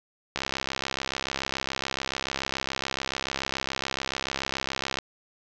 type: click train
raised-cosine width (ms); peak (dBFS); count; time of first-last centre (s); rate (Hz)
0.2; -10; 311; 0.36-4.987; 67
effects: low-pass 6000 Hz 12 dB/octave + 8-bit